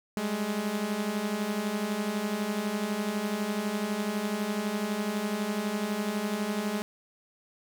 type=beating tone pair; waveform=sawtooth; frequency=199.7 / 211.7 Hz; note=G3 / G#3; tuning=+32 / +33 cents; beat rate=12 Hz; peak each=-30 / -26 dBFS; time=0.17-6.82 s; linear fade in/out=0 ms; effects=none